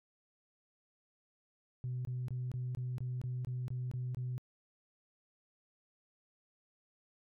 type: tone bursts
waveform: sine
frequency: 125.5 Hz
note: B2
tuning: 28 cents sharp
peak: -34 dBFS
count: 11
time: 1.84-4.38 s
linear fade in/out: 0 ms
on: 210 ms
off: 23 ms
effects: tanh soft clip ceiling -32 dBFS